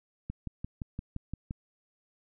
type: click train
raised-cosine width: 5 ms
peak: -23 dBFS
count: 8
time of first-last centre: 0.3-1.509 s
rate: 5.79 Hz
effects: none